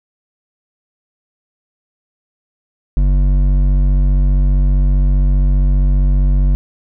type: tone with hard clipping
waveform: sine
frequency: 47.58 Hz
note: F#1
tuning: 49 cents sharp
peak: -11 dBFS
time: 2.97-6.55 s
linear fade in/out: 0 ms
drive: 9 dB
effects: none